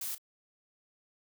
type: noise with echo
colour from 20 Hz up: blue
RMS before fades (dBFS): -37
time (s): 0.01-0.15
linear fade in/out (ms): 5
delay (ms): 32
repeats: 1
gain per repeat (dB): -14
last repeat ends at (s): 0.182
effects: none